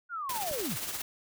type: linear sweep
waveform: sine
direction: down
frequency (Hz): 1467 to 63.2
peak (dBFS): -33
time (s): 0.09-0.78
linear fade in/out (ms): 50
type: noise with tremolo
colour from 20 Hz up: white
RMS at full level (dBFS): -34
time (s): 0.29-1.02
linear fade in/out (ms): 5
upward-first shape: triangle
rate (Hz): 17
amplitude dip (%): 55
type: click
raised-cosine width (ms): 3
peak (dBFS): -30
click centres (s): 0.513
effects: none